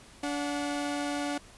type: tone pair together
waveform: sawtooth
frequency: 288.5 / 728 Hz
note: D4 / F#5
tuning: -31 / -28 cents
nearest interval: octave + major third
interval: 1603 cents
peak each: -27 / -33 dBFS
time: 0.23-1.38 s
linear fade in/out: 5 ms
effects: pink hiss -53 dBFS RMS until 1.57 s + resampled to 24000 Hz